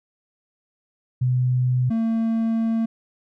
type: tone pair in turn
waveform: sine / triangle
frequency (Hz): 126.1 / 226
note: B2 / A3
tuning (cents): +36 / +47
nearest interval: minor seventh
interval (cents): 1011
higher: second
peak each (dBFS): -17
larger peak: neither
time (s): 1.21-1.9 / 1.9-2.86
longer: second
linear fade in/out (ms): 10
effects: none